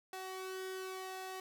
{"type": "tone with flanger", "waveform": "sawtooth", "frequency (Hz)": 376.3, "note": "F#4", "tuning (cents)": 29, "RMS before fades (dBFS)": -44, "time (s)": [0.13, 1.4], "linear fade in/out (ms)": 2, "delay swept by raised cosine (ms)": [1.5, 2.07], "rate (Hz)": 0.93, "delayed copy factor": 0.55, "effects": []}